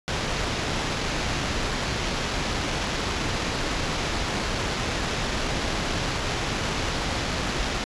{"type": "noise with sample-and-hold", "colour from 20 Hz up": "pink", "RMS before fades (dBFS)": -27, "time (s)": [0.08, 7.84], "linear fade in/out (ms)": 0, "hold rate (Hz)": 8820, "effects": ["resampled to 22050 Hz"]}